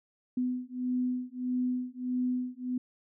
sine beating tone pair, 250 / 251.6 Hz, B3 / B3, +21 / +32 cents, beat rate 1.6 Hz, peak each -32 / -32 dBFS, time 0.37-2.78 s, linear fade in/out 5 ms, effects none

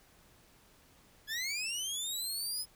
20% pulse linear sweep, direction up, 1661.2 to 5130 Hz, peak -29 dBFS, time 1.27-2.66 s, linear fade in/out 50 ms, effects pink hiss -63 dBFS RMS until 2.75 s

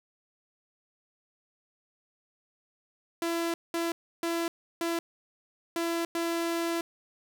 sawtooth tone bursts at uneven times, 336.1 Hz, E4, 34 cents sharp, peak -24 dBFS, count 6, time 3.22-3.54 / 3.74-3.92 / 4.23-4.48 / 4.81-4.99 / 5.76-6.05 / 6.15-6.81 s, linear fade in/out 2 ms, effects 10-bit

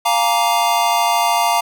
square chord, Bb dominant seventh, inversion second, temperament just, 699.2 / 839.1 / 932.3 / 1165.4 Hz, F5 / Ab5 / Bb5 / D6, +2 / +18 / 0 / -14 cents, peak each -19 / -23 / -18 / -23 dBFS, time 0.05-1.61 s, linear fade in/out 10 ms, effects none

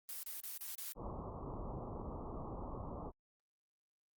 blue noise bursts, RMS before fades -45 dBFS, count 5, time 0.09-0.922 s, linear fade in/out 0 ms, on 140 ms, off 33 ms
pink low-pass noise, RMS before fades -45 dBFS, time 0.95-3.12 s, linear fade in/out 50 ms, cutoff 1200 Hz, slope 96 dB/octave
effects Opus 32 kbps

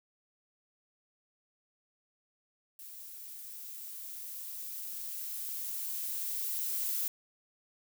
violet noise with level ramp, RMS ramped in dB -48 to -33 dBFS, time 2.79-7.08 s, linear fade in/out 2 ms, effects none

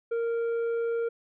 triangle tone with tanh clipping, 463.9 Hz, A#4, 8 cents flat, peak -27 dBFS, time 0.11-1.09 s, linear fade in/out 10 ms, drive 10 dB, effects none

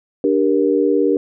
sine chord, G minor, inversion second, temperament just, 294 / 392 / 470.4 Hz, D4 / G4 / Bb4, +2 / 0 / +16 cents, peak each -17 dBFS, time 0.24-1.17 s, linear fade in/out 2 ms, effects none

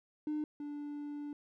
triangle tone pair in turn, 302.1 / 292.1 Hz, D4 / D4, +49 / -9 cents, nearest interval minor second, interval 58 cents, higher first, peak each -30 / -37 dBFS, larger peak first, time 0.27-0.44 / 0.6-1.33 s, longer second, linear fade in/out 2 ms, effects tanh soft clip ceiling -29 dBFS

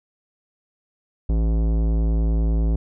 sine tone with tanh clipping, 55 Hz, A1, in tune, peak -19 dBFS, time 1.29-2.76 s, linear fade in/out 5 ms, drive 17 dB, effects none

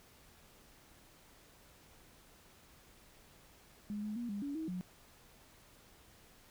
sine tone with pitch steps, 207.6 / 211.8 / 238.5 / 202.7 / 283.8 / 318.8 / 181.6 Hz, G#3 / G#3 / A#3 / G#3 / C#4 / D#4 / F#3, 0 / +34 / +40 / -42 / +41 / +42 / -32 cents, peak -37 dBFS, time 3.9-4.81 s, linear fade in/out 0 ms, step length 130 ms, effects pink hiss -62 dBFS RMS until 6.5 s

